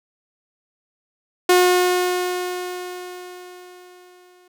sawtooth tone with exponential decay, 360.9 Hz, F#4, 43 cents flat, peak -7 dBFS, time 1.49-4.48 s, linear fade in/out 5 ms, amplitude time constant 650 ms, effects none

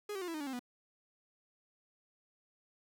45% pulse tone with pitch steps, 415.3 / 385.3 / 357.4 / 331.5 / 307.5 / 285.3 / 264.7 / 245.5 Hz, G#4 / G4 / F4 / E4 / D#4 / C#4 / C4 / B3, 0 / -30 / +40 / +10 / -20 / +50 / +20 / -10 cents, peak -38 dBFS, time 0.09-0.594 s, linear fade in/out 5 ms, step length 63 ms, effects none

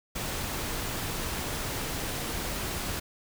pink noise, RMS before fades -33 dBFS, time 0.15-3 s, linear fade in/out 10 ms, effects none

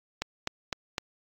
click train, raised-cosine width 0.2 ms, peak -12 dBFS, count 4, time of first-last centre 0.22-0.981 s, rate 3.94 Hz, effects AAC 48 kbps

